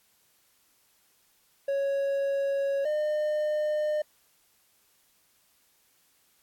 triangle tone pair in turn, 554 / 605.6 Hz, C#5 / D#5, -1 / -47 cents, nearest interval major second, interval 154 cents, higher second, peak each -23 dBFS, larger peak neither, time 1.68-2.85 / 2.85-4.02 s, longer neither, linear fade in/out 5 ms, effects white hiss -66 dBFS RMS until 6.42 s + AAC 64 kbps

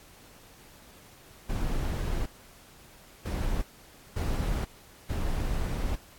brown noise bursts at uneven times, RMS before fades -29 dBFS, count 4, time 1.49-2.26 / 3.25-3.62 / 4.16-4.65 / 5.09-5.96 s, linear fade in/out 10 ms, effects pink hiss -54 dBFS RMS until 6.18 s + AAC 64 kbps

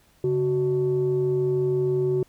sine tone pair together, 139.6 / 372.7 Hz, C#3 / F#4, +13 / +13 cents, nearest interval octave + perfect fourth, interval 1700 cents, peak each -25 / -20 dBFS, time 0.24-2.23 s, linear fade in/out 2 ms, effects tanh soft clip ceiling -15 dBFS + pink hiss -60 dBFS RMS until 2.28 s

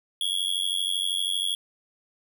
square tone with amplitude modulation, 3322 Hz, G#7, in tune, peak -21 dBFS, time 0.21-1.55 s, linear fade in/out 2 ms, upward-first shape sine, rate 92.7 Hz, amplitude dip 100%, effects none

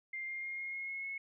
sine tone with pitch steps, 2104 / 2117 / 2131 / 2144 / 2158 / 2172 / 2186 Hz, C7 / C7 / C7 / C7 / C#7 / C#7 / C#7, +9 / +20 / +31 / +42 / -47 / -36 / -25 cents, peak -38 dBFS, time 0.13-1.18 s, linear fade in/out 5 ms, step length 150 ms, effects none

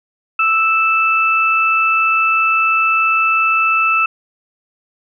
sine tone pair together, 1317.5 / 2637 Hz, E6 / E7, -1 / 0 cents, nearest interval octave, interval 1201 cents, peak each -14 dBFS, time 0.39-4.06 s, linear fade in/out 5 ms, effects none

